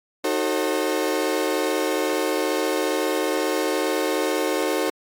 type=chord; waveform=35% pulse; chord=D# diminished seventh; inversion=none; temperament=just; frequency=311.1 / 373.4 / 448 / 537.6 Hz; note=D#4 / F#4 / A4 / C5; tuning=0 / +16 / +31 / +47 cents; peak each=-25 dBFS; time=0.24-4.9 s; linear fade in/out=5 ms; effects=AAC 64 kbps